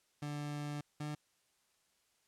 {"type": "tone pair in turn", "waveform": "30% pulse", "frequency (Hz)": [146.83, 149.4], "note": ["D3", "D3"], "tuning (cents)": [0, 30], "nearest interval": "unison", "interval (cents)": 30, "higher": "second", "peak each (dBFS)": [-36, -36], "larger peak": "neither", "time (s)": [[0.22, 0.81], [1, 1.15]], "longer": "first", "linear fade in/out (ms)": 5, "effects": ["white hiss -75 dBFS RMS until 2.27 s", "low-pass 10000 Hz 12 dB/octave"]}